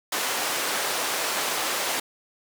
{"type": "band-pass noise", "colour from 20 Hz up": "pink", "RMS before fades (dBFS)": -27, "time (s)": [0.12, 2], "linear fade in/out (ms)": 5, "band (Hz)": [530, 15000], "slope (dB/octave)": 12, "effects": []}